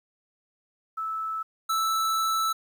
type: tone pair in turn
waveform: sine / square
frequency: 1310 / 1317.1 Hz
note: E6 / E6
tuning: -11 / -2 cents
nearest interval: unison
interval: 9 cents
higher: second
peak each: -28 / -24 dBFS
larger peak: second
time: 0.97-1.43 / 1.69-2.53 s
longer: second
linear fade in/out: 10 ms
effects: 10-bit